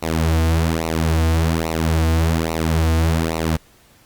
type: tone with flanger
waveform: sawtooth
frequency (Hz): 81.1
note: E2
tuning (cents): -28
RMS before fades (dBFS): -18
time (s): 0.02-3.57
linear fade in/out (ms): 10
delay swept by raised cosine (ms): 0.6 to 5.3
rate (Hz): 1.2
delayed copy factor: -0.85
effects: pink hiss -52 dBFS RMS until 4.05 s + Opus 48 kbps